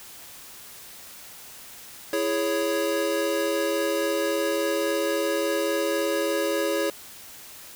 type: chord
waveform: square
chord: C# minor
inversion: first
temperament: equal with one note detuned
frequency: 331.7 / 415.3 / 554.4 Hz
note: E4 / G#4 / C#5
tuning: +11 / 0 / 0 cents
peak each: -29 / -29 / -27 dBFS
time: 2.13-6.9 s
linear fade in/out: 2 ms
effects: white hiss -44 dBFS RMS until 7.75 s